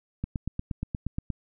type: click train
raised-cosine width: 5 ms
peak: -17 dBFS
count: 10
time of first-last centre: 0.24-1.303 s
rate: 8.47 Hz
effects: none